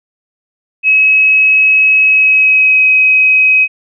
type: tone with pitch glide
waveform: sine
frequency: 2562 to 2534 Hz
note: E7 to D#7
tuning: -50 to +31 cents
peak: -5 dBFS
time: 0.83-3.68 s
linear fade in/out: 50 ms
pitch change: -19 cents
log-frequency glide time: 2.03-2.86 s
effects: none